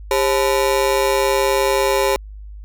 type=ring-modulated tone; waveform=30% pulse; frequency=469.2 Hz; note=A#4; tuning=11 cents sharp; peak=-9 dBFS; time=0.11-2.16 s; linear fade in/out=0 ms; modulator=69.4 Hz; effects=added 51 Hz sine -32 dBFS peak until 2.64 s